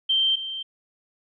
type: tone pair in turn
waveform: sine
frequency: 3136 / 3136 Hz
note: G7 / G7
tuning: 0 / 0 cents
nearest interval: unison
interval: 0 cents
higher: neither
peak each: -18 / -29 dBFS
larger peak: first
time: 0.09-0.36 / 0.36-0.63 s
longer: neither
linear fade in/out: 10 ms
effects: none